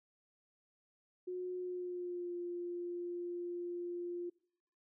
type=tone with pitch glide; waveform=sine; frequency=363.3 to 349.9 Hz; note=F#4 to F4; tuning=-32 to +3 cents; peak=-38 dBFS; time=1.27-4.3 s; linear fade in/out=10 ms; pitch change=-65 cents; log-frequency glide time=1.57-2.35 s; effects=noise-tail reverb RT60 0.7 s tail -25 dB re dry